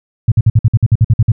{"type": "tone bursts", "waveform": "sine", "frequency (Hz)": 111.6, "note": "A2", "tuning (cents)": 25, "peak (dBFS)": -4, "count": 12, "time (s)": [0.28, 1.319], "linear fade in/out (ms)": 5, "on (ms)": 38, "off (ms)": 53, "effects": []}